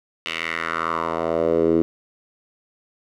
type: tone with band-pass filter sweep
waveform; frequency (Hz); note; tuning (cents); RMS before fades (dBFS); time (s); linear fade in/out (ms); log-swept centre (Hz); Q
10% pulse; 82.41; E2; 0; -22; 0.26-1.82; 0; 2800 to 330; 3
effects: none